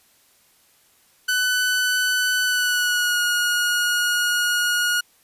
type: tone with pitch glide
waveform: sawtooth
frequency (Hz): 1499 to 1441.3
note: F#6 to F#6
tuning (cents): +22 to -46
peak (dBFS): -15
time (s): 1.28-5.01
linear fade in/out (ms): 10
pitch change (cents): -68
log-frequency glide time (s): 2.44-3.21
effects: white hiss -58 dBFS RMS until 5.23 s + resampled to 32000 Hz